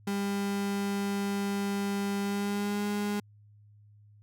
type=tone with pitch glide; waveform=35% pulse; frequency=200 to 205.7 Hz; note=G3 to G#3; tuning=+35 to -16 cents; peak=-27 dBFS; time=0.07-3.2 s; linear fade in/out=5 ms; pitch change=+49 cents; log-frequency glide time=2.21-2.86 s; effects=added 104 Hz sine -54 dBFS peak until 4.22 s